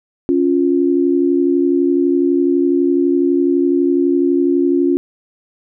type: tone pair together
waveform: sine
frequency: 278.3 / 350.3 Hz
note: C#4 / F4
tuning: +7 / +5 cents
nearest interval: major third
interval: 398 cents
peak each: -14 dBFS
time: 0.29-4.97 s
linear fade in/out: 0 ms
effects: none